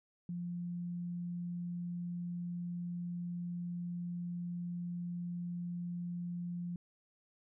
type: tone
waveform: sine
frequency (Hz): 174.61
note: F3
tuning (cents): 0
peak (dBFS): -37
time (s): 0.29-6.76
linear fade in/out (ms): 2
effects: none